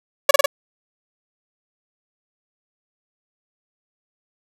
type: tone with echo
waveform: sawtooth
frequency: 565 Hz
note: C#5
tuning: 33 cents sharp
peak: -4 dBFS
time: 0.29-0.31 s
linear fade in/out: 5 ms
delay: 50 ms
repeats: 3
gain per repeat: -2 dB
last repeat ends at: 0.46 s
effects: none